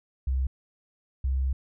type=tone pair in turn; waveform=sine; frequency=65.41 / 66.02 Hz; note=C2 / C2; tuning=0 / +16 cents; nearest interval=unison; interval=16 cents; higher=second; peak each=-23 dBFS; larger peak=neither; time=0.27-0.47 / 1.24-1.53 s; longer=second; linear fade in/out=5 ms; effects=none